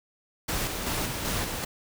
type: noise with tremolo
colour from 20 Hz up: pink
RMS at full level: -29 dBFS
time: 0.48-1.65 s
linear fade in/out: 10 ms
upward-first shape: square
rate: 2.6 Hz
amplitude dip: 35%
effects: none